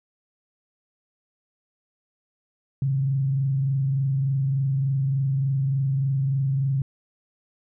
sine tone with frequency modulation, 135.8 Hz, C#3, 35 cents flat, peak -20 dBFS, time 2.82-6.82 s, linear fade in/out 2 ms, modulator 23.4 Hz, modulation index 0.3, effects none

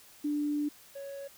sine / triangle tone pair in turn, 294.4 / 555.8 Hz, D4 / C#5, +4 / +4 cents, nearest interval major seventh, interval 1100 cents, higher second, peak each -28 / -37 dBFS, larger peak first, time 0.24-0.69 / 0.95-1.28 s, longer first, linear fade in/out 10 ms, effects white hiss -56 dBFS RMS until 1.37 s

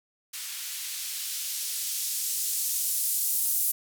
violet noise with band-pass filter sweep, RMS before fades -30 dBFS, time 0.33-3.72 s, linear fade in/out 10 ms, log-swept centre 2000 to 11000 Hz, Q 0.71, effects none

